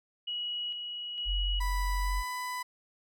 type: tone with tremolo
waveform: sine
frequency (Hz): 2914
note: F#7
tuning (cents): -27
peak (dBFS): -32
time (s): 0.27-1.6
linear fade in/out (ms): 10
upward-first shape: square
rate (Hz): 1.1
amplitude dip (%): 35
type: tone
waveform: sine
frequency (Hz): 46.25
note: F#1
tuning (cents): 0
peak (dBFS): -28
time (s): 1.25-2.24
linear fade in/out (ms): 50
type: tone with pitch glide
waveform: 30% pulse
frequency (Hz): 987.8 to 997.5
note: B5 to B5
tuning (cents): 0 to +17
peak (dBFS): -31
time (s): 1.6-2.63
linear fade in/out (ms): 10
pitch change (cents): +17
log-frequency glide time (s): 2.01-2.13
effects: none